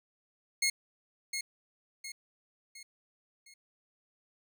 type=tone with echo; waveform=15% pulse; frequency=2158 Hz; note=C#7; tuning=47 cents flat; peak=-20 dBFS; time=0.62-0.7 s; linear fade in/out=5 ms; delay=710 ms; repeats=4; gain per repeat=-7 dB; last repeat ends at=3.54 s; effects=none